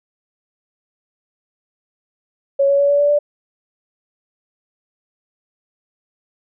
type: tone with pitch steps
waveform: sine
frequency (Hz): 554.4 / 560.5 / 566.7 / 573 / 579.3 / 585.7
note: C#5 / C#5 / C#5 / D5 / D5 / D5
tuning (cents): 0 / +19 / +38 / -43 / -24 / -5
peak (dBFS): -11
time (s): 2.59-3.19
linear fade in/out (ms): 10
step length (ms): 100
effects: none